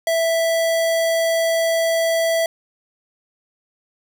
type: tone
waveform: square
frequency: 659.3 Hz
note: E5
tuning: in tune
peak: -17 dBFS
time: 0.07-2.46 s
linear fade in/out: 2 ms
effects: none